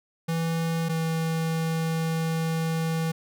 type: tone pair in turn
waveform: square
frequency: 164.7 / 162.53 Hz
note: E3 / E3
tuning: -1 / -24 cents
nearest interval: unison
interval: 23 cents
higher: first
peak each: -25 dBFS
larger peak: neither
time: 0.28-0.89 / 0.89-3.12 s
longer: second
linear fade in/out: 10 ms
effects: none